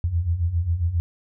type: beating tone pair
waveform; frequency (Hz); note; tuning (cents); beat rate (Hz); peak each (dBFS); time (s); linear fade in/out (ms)
sine; 80.4 / 87.8; E2 / F2; -43 / +10; 7.4; -26 / -21; 0.04-1; 0
effects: none